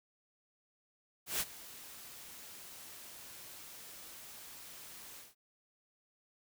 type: noise with ADSR envelope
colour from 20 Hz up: white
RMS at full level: -33 dBFS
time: 1.26-5.35 s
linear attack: 140 ms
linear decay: 45 ms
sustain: -18 dB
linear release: 170 ms
effects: none